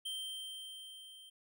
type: tone with level ramp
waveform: square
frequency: 3136 Hz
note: G7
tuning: in tune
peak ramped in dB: -38 to -54 dBFS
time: 0.05-1.3 s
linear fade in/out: 10 ms
effects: none